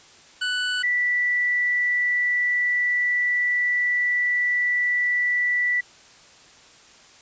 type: tone pair in turn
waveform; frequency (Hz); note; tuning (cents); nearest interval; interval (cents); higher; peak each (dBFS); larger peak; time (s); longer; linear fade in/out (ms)
25% pulse / sine; 1488 / 1964; F#6 / B6; +9 / -10; perfect fourth; 481; second; -19; neither; 0.41-0.83 / 0.83-5.81; second; 10
effects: white hiss -50 dBFS RMS until 7.21 s + resampled to 16000 Hz